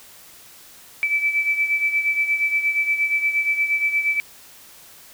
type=beating tone pair; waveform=sine; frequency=2311 / 2319.5 Hz; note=D7 / D7; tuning=-28 / -22 cents; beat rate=8.5 Hz; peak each=-19 / -25 dBFS; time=1.03-4.2 s; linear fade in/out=0 ms; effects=white hiss -46 dBFS RMS until 5.13 s